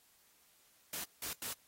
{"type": "noise bursts at uneven times", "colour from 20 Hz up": "white", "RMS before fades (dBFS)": -41, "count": 3, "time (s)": [[0.93, 1.04], [1.22, 1.33], [1.42, 1.53]], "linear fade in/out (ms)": 2, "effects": ["white hiss -68 dBFS RMS until 1.67 s", "AAC 48 kbps"]}